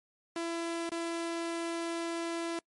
sawtooth tone with dropouts, 335.5 Hz, E4, 31 cents sharp, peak -29 dBFS, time 0.36-2.59 s, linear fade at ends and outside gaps 2 ms, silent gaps 0.893-0.918 s, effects noise-tail reverb RT60 0.1 s tail -26 dB re dry + MP3 48 kbps

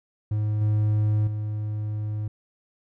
triangle tone with level steps, 106.2 Hz, G#2, 39 cents sharp, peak -20 / -17 / -24 dBFS, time 0.31-2.28 s, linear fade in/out 5 ms, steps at 0.61 / 1.27 s, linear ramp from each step 5 ms, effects none

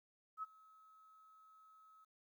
sine tone with ADSR envelope, 1287 Hz, E6, 42 cents flat, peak -39 dBFS, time 0.37-2.05 s, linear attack 58 ms, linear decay 24 ms, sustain -23 dB, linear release 14 ms, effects 13-bit

